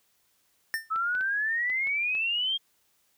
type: tone with exponential decay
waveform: square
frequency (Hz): 1800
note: A6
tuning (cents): +39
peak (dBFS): -24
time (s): 0.74-0.9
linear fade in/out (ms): 0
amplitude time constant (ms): 34
type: exponential sweep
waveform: sine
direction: up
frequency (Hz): 1287 to 3248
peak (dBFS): -25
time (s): 0.9-2.58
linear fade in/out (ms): 20
type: clicks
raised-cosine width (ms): 0.3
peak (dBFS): -28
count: 6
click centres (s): 0.96 / 1.151 / 1.21 / 1.7 / 1.872 / 2.151
effects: white hiss -69 dBFS RMS until 3.17 s